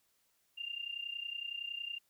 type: tone with amplitude modulation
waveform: sine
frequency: 2797 Hz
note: F7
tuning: 2 cents sharp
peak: -35 dBFS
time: 0.57-1.99 s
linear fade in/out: 20 ms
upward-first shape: sine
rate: 30.8 Hz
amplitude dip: 80%
effects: white hiss -75 dBFS RMS until 2.09 s